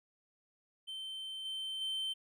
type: tone with level steps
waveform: triangle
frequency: 3100 Hz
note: G7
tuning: 20 cents flat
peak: -39 / -36 / -33 dBFS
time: 0.87-2.14 s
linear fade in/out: 20 ms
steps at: 1.45 / 1.81 s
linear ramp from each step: 5 ms
effects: none